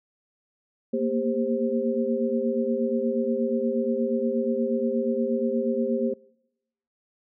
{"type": "tone cluster", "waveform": "sine", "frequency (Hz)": [229.9, 238.3, 398.4, 526], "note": ["A#3", "A#3", "G4", "C5"], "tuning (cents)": [-24, 38, 28, 9], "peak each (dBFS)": -28, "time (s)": [0.93, 6.14], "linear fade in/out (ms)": 10, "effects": ["noise-tail reverb RT60 0.9 s tail -25 dB re dry"]}